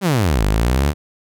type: exponential two-way sweep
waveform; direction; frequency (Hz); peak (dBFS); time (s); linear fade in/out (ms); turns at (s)
sawtooth; down then up; 207.5 to 49 to 77; -10; 0.01-0.94; 50; 0.44
effects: none